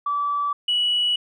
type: tone pair in turn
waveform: sine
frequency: 1155 / 2937 Hz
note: D6 / F#7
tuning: -29 / -13 cents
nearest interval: octave + major third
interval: 1616 cents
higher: second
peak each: -20 / -17 dBFS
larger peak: second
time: 0.06-0.53 / 0.68-1.16 s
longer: second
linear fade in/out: 5 ms
effects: tanh soft clip ceiling -14 dBFS